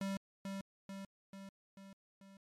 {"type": "tone with echo", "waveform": "square", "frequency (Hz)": 195.3, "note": "G3", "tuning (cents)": -6, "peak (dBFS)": -37, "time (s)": [0.01, 0.17], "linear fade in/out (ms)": 2, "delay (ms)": 440, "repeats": 5, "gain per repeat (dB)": -4, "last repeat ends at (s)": 2.37, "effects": ["low-pass 11000 Hz 12 dB/octave", "MP3 96 kbps"]}